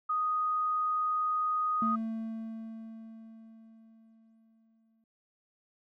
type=tone; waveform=sine; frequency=1244.5 Hz; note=D#6; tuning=in tune; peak=-27 dBFS; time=0.09-1.96 s; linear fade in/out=10 ms
type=tone with exponential decay; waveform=triangle; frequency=223.8 Hz; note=A3; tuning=30 cents sharp; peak=-27 dBFS; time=1.82-5.04 s; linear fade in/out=2 ms; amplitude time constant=700 ms
effects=none